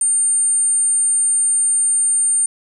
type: tone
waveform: sine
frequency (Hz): 9000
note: C#9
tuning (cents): +25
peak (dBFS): -13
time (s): 0.01-2.46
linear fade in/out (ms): 2
effects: 8-bit